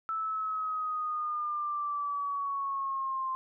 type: linear sweep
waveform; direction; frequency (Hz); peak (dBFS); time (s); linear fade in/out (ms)
sine; down; 1318.5 to 1046.5; -30; 0.09-3.35; 0
effects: none